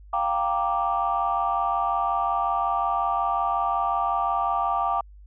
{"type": "chord", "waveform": "sine", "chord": "G minor seventh", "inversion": "third", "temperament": "equal", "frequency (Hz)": [698.5, 784, 932.3, 1174.7], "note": ["F5", "G5", "Bb5", "D6"], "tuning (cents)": [0, 0, 0, 0], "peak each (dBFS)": [-27, -26, -29, -25], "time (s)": [0.13, 5.01], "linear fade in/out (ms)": 5, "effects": ["tanh soft clip ceiling -13 dBFS", "added 50 Hz sine -44 dBFS peak until 5.26 s"]}